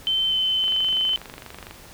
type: tone with pitch glide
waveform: sine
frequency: 3086 to 3059 Hz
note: G7 to G7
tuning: -28 to -43 cents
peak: -19 dBFS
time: 0.07-1.16 s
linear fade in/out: 0 ms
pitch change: -15 cents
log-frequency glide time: 0.28-0.34 s
type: click train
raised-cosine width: 0.3 ms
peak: -21 dBFS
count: 27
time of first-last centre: 0.64-1.71 s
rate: 24.3 Hz
effects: pink hiss -45 dBFS RMS until 1.93 s